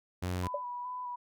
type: tone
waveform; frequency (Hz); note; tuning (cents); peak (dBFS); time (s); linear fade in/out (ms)
sawtooth; 90.5; F#2; -38; -28; 0.22-0.48; 10
type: tone with vibrato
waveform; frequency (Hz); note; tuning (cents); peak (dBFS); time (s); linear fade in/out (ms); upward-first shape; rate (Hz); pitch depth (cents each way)
sine; 987.8; B5; 0; -36; 0.43-1.16; 10; square; 2.4; 18
type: tone with exponential decay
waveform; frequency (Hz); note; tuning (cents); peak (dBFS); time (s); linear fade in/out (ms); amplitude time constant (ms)
sine; 582; D5; -16; -27; 0.54-0.62; 5; 17
effects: none